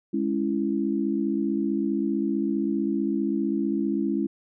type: chord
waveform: sine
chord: C# minor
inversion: second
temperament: just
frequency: 207.9 / 277.2 / 332.6 Hz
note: G#3 / C#4 / E4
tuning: +2 / 0 / +16 cents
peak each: -27 dBFS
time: 0.13-4.27 s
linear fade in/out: 10 ms
effects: none